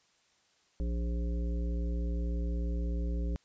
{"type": "harmonic tone with a mistuned harmonic", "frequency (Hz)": 58.27, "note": "A#1", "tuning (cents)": 0, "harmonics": [1, 3, 5, 7, 9], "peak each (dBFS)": [-30, -40, -44, -47, -49], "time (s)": [0.8, 3.36], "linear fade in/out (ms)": 0, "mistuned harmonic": 9, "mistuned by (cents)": 20, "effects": ["white hiss -69 dBFS RMS until 3.44 s", "resampled to 16000 Hz"]}